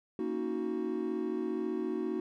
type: chord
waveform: triangle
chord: D# minor seventh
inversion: second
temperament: equal with one note detuned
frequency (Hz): 233.1 / 277.2 / 315.1 / 370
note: A#3 / C#4 / D#4 / F#4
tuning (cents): 0 / 0 / +22 / 0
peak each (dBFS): -36 / -39 / -34 / -33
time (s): 0.19-2.2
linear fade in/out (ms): 2
effects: none